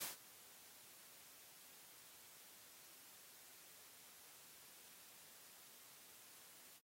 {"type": "noise with ADSR envelope", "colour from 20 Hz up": "white", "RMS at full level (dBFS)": -43, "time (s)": [0, 6.81], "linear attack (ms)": 20, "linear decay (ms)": 140, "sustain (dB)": -19, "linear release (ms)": 53, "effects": ["high-pass 100 Hz 12 dB/octave", "AAC 48 kbps"]}